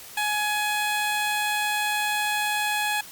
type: tone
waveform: 15% pulse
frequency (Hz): 840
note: G#5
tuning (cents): +19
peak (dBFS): -17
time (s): 0.17-3.01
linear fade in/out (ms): 5
effects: white hiss -43 dBFS RMS until 3.11 s + Opus 48 kbps